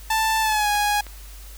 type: tone with pitch glide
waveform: sawtooth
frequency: 883 to 828.6 Hz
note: A5 to G#5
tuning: +6 to -4 cents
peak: -15 dBFS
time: 0.1-1.01 s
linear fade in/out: 5 ms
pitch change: -110 cents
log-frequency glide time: 0.41-0.68 s
type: clicks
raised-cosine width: 0.3 ms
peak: -23 dBFS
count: 3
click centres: 0.523 / 0.753 / 1.067 s
effects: added 50 Hz sine -38 dBFS peak until 1.57 s + white hiss -46 dBFS RMS until 1.57 s